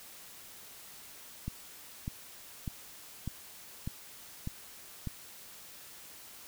click train, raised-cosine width 5 ms, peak -23 dBFS, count 7, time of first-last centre 1.48-5.073 s, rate 1.67 Hz, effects white hiss -51 dBFS RMS until 6.47 s

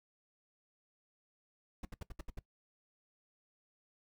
brown noise bursts, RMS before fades -41 dBFS, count 7, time 1.83-2.391 s, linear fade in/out 5 ms, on 21 ms, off 69 ms, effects noise-tail reverb RT60 0.1 s tail -19 dB re dry

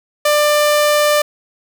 sawtooth tone, 594 Hz, D5, 20 cents sharp, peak -7 dBFS, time 0.25-1.22 s, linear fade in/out 5 ms, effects none

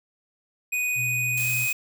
square tone with pitch glide, 2485 to 2508 Hz, D#7 to D#7, -3 to +13 cents, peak -24 dBFS, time 0.72-1.73 s, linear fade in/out 10 ms, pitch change +16 cents, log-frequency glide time 1.36-1.49 s
sine tone with vibrato, 123.5 Hz, B2, in tune, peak -31 dBFS, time 0.95-1.68 s, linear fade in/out 50 ms, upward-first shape square, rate 13 Hz, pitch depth 11 cents each way
blue noise, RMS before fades -32 dBFS, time 1.37-1.73 s, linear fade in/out 5 ms
effects none

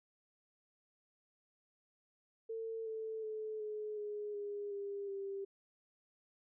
sine tone with pitch steps, 450 / 441.5 / 433.2 / 425 / 417 / 409.1 / 401.4 / 393.8 Hz, A4 / A4 / A4 / G#4 / G#4 / G#4 / G4 / G4, +39 / +6 / -27 / +40 / +7 / -26 / +41 / +8 cents, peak -39 dBFS, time 2.49-5.45 s, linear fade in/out 10 ms, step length 370 ms, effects none

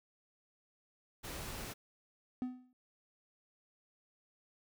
pink noise, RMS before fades -44 dBFS, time 1.23-1.74 s, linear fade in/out 20 ms
triangle tone with exponential decay, 251.9 Hz, B3, 34 cents sharp, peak -30 dBFS, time 2.42-2.73 s, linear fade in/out 1 ms, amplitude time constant 67 ms
effects none

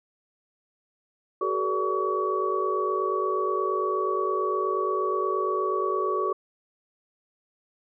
sine tone cluster, 377.5 / 426 / 476.3 / 575 / 1132 Hz, F#4 / G#4 / A#4 / D5 / C#6, +35 / +44 / +37 / -37 / +36 cents, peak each -28 / -30 / -35 / -35 / -27 dBFS, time 1.41-6.33 s, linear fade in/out 5 ms, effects none

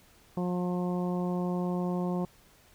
harmonic tone, 178.8 Hz, F3, 41 cents sharp, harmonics 1 / 2 / 3 / 4 / 5 / 6, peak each -29 / -35 / -39 / -41 / -43 / -45 dBFS, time 0.37-2.25 s, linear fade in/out 2 ms, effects pink hiss -60 dBFS RMS until 2.74 s

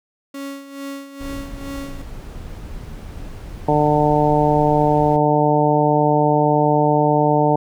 35% pulse tone with tremolo, 277.2 Hz, C#4, in tune, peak -25 dBFS, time 0.34-2.02 s, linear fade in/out 5 ms, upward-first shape sine, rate 2.3 Hz, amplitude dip 70%
brown noise, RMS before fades -32 dBFS, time 1.2-5.17 s, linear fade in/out 10 ms
harmonic tone, 149.2 Hz, D3, 28 cents sharp, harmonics 1 / 2 / 3 / 4 / 5 / 6, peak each -20 / -20 / -20 / -20 / -20 / -20 dBFS, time 3.68-7.56 s, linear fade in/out 5 ms
effects none

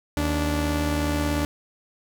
sawtooth tone pair together, 77.3 / 291.4 Hz, D#2 / D4, -11 / -13 cents, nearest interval octave + major seventh, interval 2298 cents, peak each -21 dBFS, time 0.17-1.45 s, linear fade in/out 0 ms, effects none

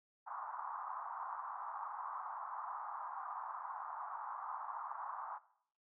white band-pass noise, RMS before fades -45 dBFS, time 0.26-5.39 s, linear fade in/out 20 ms, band 820 to 1200 Hz, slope 48 dB/octave, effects noise-tail reverb RT60 0.6 s tail -17 dB re dry

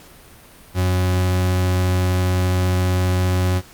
40% pulse tone, 91.5 Hz, F#2, 19 cents flat, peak -15 dBFS, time 0.74-3.62 s, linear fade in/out 50 ms, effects pink hiss -45 dBFS RMS until 3.73 s + Opus 48 kbps

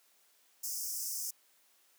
pink high-pass noise, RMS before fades -38 dBFS, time 0.63-1.31 s, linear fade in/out 10 ms, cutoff 5100 Hz, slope 96 dB/octave, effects white hiss -68 dBFS RMS until 1.98 s + high-pass 300 Hz 12 dB/octave

